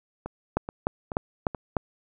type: two click trains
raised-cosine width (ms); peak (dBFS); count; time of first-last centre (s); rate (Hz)
1; -9 / -19; 5 / 4; 0.57-1.768 / 0.26-1.548; 3.34 / 2.33
effects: none